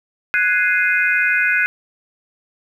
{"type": "chord", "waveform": "sine", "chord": "Ab dominant seventh", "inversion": "third", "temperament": "equal", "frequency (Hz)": [1480, 1661.2, 2093, 2489], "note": ["Gb6", "Ab6", "C7", "Eb7"], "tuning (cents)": [0, 0, 0, 0], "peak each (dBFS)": [-17, -21, -21, -20], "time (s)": [0.34, 1.66], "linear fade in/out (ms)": 0, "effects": ["8-bit"]}